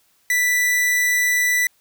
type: tone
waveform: 45% pulse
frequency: 1975.5 Hz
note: B6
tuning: in tune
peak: -16 dBFS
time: 0.3-1.67 s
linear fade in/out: 2 ms
effects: white hiss -61 dBFS RMS until 1.8 s

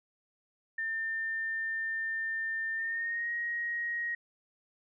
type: tone with pitch glide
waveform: sine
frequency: 1800 to 1884 Hz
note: A6 to A#6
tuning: +39 to +18 cents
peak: -31 dBFS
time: 0.78-4.15 s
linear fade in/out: 5 ms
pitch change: +79 cents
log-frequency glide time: 2.75-3.31 s
effects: none

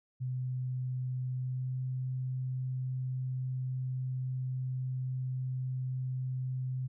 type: tone with pitch glide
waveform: sine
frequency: 127.5 to 128.83 Hz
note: C3 to C3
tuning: -44 to -26 cents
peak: -32 dBFS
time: 0.2-6.88 s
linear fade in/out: 20 ms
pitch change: +18 cents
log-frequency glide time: 1.33-1.82 s
effects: none

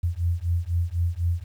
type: beating tone pair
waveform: sine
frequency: 84 / 88 Hz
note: E2 / F2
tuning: +33 / +14 cents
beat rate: 4 Hz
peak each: -25 dBFS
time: 0.03-1.44 s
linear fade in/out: 10 ms
effects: 9-bit

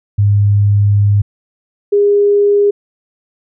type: tone pair in turn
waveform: sine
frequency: 102.1 / 407.6 Hz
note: G#2 / G#4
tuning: -29 / -32 cents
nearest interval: 2 octaves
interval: 2397 cents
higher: second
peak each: -7 dBFS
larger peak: neither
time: 0.18-1.22 / 1.92-2.71 s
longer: first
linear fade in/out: 10 ms
effects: none

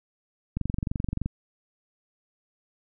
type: click train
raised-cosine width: 5 ms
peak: -15 dBFS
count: 17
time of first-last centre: 0.57-1.26 s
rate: 23.2 Hz
effects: none

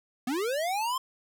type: linear sweep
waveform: square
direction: up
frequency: 233.1 to 1065 Hz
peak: -28 dBFS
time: 0.27-0.98 s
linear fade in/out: 5 ms
effects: none

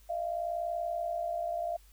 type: tone pair together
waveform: sine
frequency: 625.4 / 686 Hz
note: D#5 / F5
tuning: +9 / -31 cents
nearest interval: major second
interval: 160 cents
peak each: -37 / -32 dBFS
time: 0.09-1.77 s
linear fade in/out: 10 ms
effects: added 50 Hz sine -56 dBFS peak until 1.92 s + white hiss -64 dBFS RMS until 1.92 s

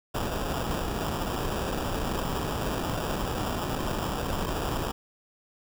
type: noise with sample-and-hold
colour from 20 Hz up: pink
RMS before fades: -30 dBFS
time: 0.14-4.92 s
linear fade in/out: 10 ms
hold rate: 2100 Hz
effects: none

